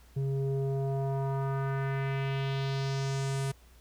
square tone with low-pass filter sweep, 136.2 Hz, C#3, 30 cents flat, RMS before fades -31 dBFS, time 0.16-3.52 s, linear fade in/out 10 ms, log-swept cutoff 290 to 10000 Hz, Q 2, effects added 60 Hz sine -55 dBFS peak until 3.8 s + pink hiss -62 dBFS RMS until 3.8 s

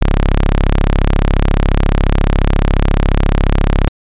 sawtooth tone, 34.28 Hz, C#1, 18 cents flat, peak -5 dBFS, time 0.01-3.88 s, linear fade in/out 0 ms, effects resampled to 8000 Hz

